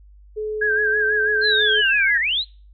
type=tone; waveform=sine; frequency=428.6 Hz; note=A4; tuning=45 cents flat; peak=-23 dBFS; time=0.36-1.82 s; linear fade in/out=20 ms
type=tone with vibrato; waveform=sine; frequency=1616 Hz; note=G#6; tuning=48 cents flat; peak=-17 dBFS; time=0.61-2.18 s; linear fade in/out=10 ms; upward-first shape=sine; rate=6.1 Hz; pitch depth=73 cents each way
type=linear two-way sweep; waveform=sine; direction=down then up; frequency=4224 to 1774 to 4224 Hz; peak=-18 dBFS; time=1.41-2.45 s; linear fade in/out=50 ms; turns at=2.2 s
effects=noise-tail reverb RT60 0.4 s tail -26 dB re dry + added 50 Hz sine -44 dBFS peak until 2.73 s